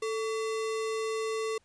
sine tone with sample-and-hold, 441.3 Hz, A4, 5 cents sharp, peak -29 dBFS, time 0.02-1.58 s, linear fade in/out 5 ms, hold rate 1575 Hz, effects pink hiss -69 dBFS RMS until 1.64 s + resampled to 22050 Hz

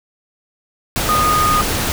sine tone in noise, 1233 Hz, D#6, 16 cents flat, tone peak -13 dBFS, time 1.09-1.61 s, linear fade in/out 0 ms, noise pink, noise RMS -19 dBFS, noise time 0.96-1.92 s, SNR +3 dB, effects none

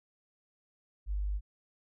sine tone, 50.1 Hz, G1, 38 cents sharp, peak -30 dBFS, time 1.06-1.41 s, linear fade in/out 50 ms, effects none

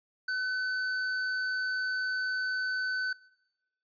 square tone, 1512 Hz, F#6, 37 cents sharp, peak -30 dBFS, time 0.28-3.13 s, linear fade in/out 5 ms, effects noise-tail reverb RT60 1.0 s tail -23 dB re dry + resampled to 11025 Hz

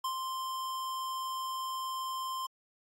square tone with ADSR envelope, 1046.5 Hz, C6, in tune, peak -31 dBFS, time 0.04-2.47 s, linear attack 6 ms, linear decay 87 ms, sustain -4 dB, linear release 14 ms, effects AAC 48 kbps

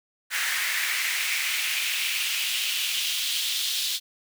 pink noise with high-pass filter sweep, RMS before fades -27 dBFS, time 0.3-4 s, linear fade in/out 50 ms, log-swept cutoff 1800 to 3700 Hz, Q 2.9, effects none

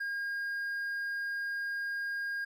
triangle tone, 1620 Hz, G#6, 43 cents flat, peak -31 dBFS, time 0-2.45 s, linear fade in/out 10 ms, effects none

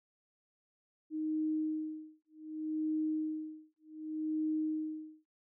sine tone with tremolo, 311.2 Hz, D#4, in tune, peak -30 dBFS, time 1.1-5.29 s, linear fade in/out 50 ms, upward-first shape sine, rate 0.66 Hz, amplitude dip 100%, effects none

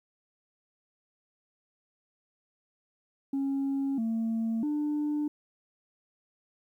sine tone with pitch steps, 274.2 / 225.8 / 297.2 Hz, C#4 / A3 / D4, -19 / +45 / +21 cents, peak -25 dBFS, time 3.33-5.28 s, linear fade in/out 5 ms, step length 650 ms, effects tanh soft clip ceiling -25 dBFS + 11-bit

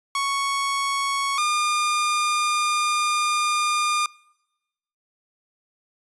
sawtooth tone pair in turn, 1108.7 / 1208.9 Hz, C#6 / D6, 0 / +50 cents, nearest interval minor second, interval 150 cents, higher second, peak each -18 / -16 dBFS, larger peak second, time 0.15-1.38 / 1.38-4.06 s, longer second, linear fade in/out 2 ms, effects noise-tail reverb RT60 1.0 s tail -26 dB re dry + resampled to 24000 Hz

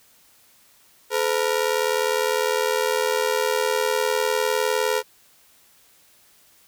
sawtooth ring-modulated tone, 469.5 Hz, A#4, 12 cents sharp, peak -13 dBFS, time 1.1-5.03 s, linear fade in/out 50 ms, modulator 39.9 Hz, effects white hiss -56 dBFS RMS until 6.67 s

